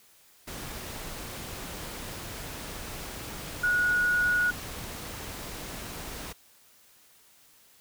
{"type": "tone in noise", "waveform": "sine", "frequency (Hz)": 1455, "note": "F#6", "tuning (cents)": -29, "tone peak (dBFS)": -22, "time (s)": [3.63, 4.51], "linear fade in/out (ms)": 10, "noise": "pink", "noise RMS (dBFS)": -39, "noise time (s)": [0.47, 6.33], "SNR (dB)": 14, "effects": ["white hiss -59 dBFS RMS until 7.8 s"]}